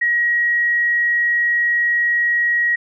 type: tone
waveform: sine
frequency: 1900 Hz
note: A#6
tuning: 33 cents sharp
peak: -14 dBFS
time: 0.01-2.76 s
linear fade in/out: 10 ms
effects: none